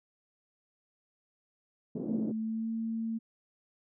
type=band-pass noise; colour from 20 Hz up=pink; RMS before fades=-36 dBFS; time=1.95-2.32 s; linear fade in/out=5 ms; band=190 to 410 Hz; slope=24 dB/octave
type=tone with pitch glide; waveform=sine; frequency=219 to 225.5 Hz; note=A3 to A3; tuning=-8 to +43 cents; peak=-31 dBFS; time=2.06-3.19 s; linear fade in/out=20 ms; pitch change=+51 cents; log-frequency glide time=2.29-2.72 s
effects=none